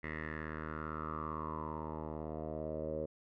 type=tone with low-pass filter sweep; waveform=10% pulse; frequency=77.78 Hz; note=D#2; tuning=in tune; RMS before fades=-41 dBFS; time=0.03-3.06 s; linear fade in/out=10 ms; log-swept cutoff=2000 to 530 Hz; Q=6.9; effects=none